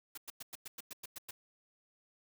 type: noise bursts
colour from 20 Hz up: white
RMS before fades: -45 dBFS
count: 10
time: 0.15-1.31 s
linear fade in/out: 5 ms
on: 26 ms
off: 100 ms
effects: none